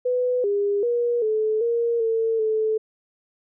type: tone with pitch steps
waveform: sine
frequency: 498 / 405.5 / 477.9 / 433.5 / 468.3 / 450.6 / 436.5 Hz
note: B4 / G#4 / A#4 / A4 / A#4 / A4 / A4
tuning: +14 / -41 / +43 / -26 / +8 / +41 / -14 cents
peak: -19 dBFS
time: 0.05-2.78 s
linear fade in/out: 10 ms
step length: 390 ms
effects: none